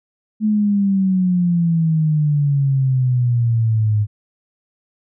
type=exponential sweep; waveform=sine; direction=down; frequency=216.9 to 103.83 Hz; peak=-13 dBFS; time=0.4-4.07 s; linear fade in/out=50 ms; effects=none